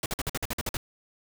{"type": "noise bursts", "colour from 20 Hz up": "pink", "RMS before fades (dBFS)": -30, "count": 10, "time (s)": [0.03, 0.77], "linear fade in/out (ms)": 2, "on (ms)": 29, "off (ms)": 50, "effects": []}